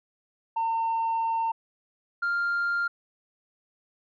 sine tone pair in turn, 908 / 1397.2 Hz, A#5 / F6, -46 / 0 cents, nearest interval perfect fifth, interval 746 cents, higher second, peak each -22 dBFS, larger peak neither, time 0.56-1.52 / 2.22-2.88 s, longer first, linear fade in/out 10 ms, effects tanh soft clip ceiling -22 dBFS

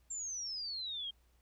sine exponential sweep, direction down, 7459 to 3161 Hz, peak -38 dBFS, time 0.1-1.11 s, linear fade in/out 10 ms, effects added 60 Hz sine -67 dBFS peak until 1.41 s + pink hiss -75 dBFS RMS until 1.41 s

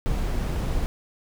brown noise, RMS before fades -25 dBFS, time 0.06-0.86 s, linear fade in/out 0 ms, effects none

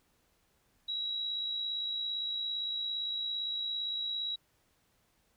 sine tone with amplitude modulation, 3876 Hz, B7, 33 cents flat, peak -31 dBFS, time 0.88-4.36 s, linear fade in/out 10 ms, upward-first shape sine, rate 57.6 Hz, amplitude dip 35%, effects pink hiss -72 dBFS RMS until 5.36 s

